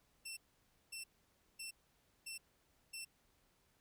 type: tone bursts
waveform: 15% pulse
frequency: 2691 Hz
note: E7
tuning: 35 cents sharp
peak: -38 dBFS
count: 5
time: 0.25-3.05 s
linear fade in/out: 10 ms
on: 120 ms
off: 550 ms
effects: pink hiss -75 dBFS RMS until 3.8 s